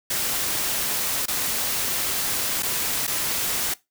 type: noise with dropouts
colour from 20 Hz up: white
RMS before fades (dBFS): -25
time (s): 0.1-3.74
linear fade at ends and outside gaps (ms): 5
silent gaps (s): 1.258-1.281 / 2.624-2.63 / 3.068-3.076
effects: noise-tail reverb RT60 0.2 s tail -20 dB re dry